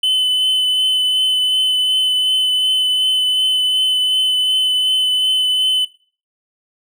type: tone with vibrato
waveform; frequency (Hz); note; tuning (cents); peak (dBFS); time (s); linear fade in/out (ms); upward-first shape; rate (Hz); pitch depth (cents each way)
triangle; 3027; F#7; +39; -11; 0.03-5.85; 5; triangle; 2.7; 12
effects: noise-tail reverb RT60 0.4 s tail -19 dB re dry